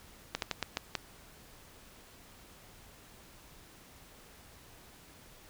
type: slowing click train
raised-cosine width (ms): 0.2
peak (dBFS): -14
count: 6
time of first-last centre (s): 0.35-0.953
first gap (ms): 72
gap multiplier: 1.26
effects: pink hiss -56 dBFS RMS until 5.49 s